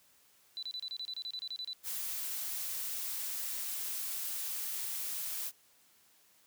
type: tone bursts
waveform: sine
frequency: 3986 Hz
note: B7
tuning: 15 cents sharp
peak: -37 dBFS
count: 14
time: 0.57-1.731 s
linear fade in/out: 0 ms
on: 56 ms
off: 29 ms
type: noise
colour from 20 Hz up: blue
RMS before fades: -38 dBFS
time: 1.83-5.52 s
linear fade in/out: 50 ms
effects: white hiss -66 dBFS RMS until 6.46 s + high-pass 60 Hz 12 dB/octave